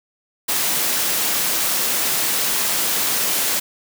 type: high-pass noise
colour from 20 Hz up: white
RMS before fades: -20 dBFS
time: 0.48-3.6 s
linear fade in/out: 10 ms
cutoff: 150 Hz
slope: 12 dB/octave
effects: none